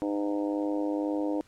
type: harmonic tone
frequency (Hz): 102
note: G#2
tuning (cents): -31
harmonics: 3 / 4 / 5 / 6 / 7 / 8 / 9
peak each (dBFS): -28 / -40 / -34 / -39 / -42 / -46 / -43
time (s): 0.02-1.41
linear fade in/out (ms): 0
effects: pink hiss -61 dBFS RMS until 1.47 s + low-pass 10000 Hz 12 dB/octave